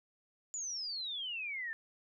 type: exponential sweep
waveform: sine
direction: down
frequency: 7100 to 1758 Hz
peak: -37 dBFS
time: 0.54-1.73 s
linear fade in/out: 0 ms
effects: none